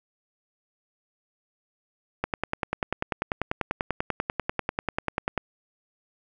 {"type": "click train", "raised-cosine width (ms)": 0.5, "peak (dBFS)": -10, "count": 33, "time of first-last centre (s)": [2.24, 5.377], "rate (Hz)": 10.2, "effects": []}